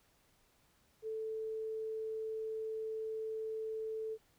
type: tone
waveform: sine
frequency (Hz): 440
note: A4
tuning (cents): 0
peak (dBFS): -37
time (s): 1.02-4.18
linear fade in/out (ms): 50
effects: pink hiss -71 dBFS RMS until 4.38 s